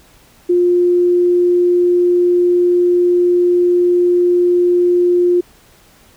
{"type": "tone", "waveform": "sine", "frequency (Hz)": 353.6, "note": "F4", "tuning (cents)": 22, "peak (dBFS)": -9, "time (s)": [0.49, 5.41], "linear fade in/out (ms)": 10, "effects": ["pink hiss -48 dBFS RMS until 6.16 s"]}